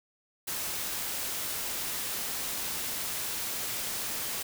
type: noise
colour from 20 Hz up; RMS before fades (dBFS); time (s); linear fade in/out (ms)
white; -34; 0.47-4.43; 10
effects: none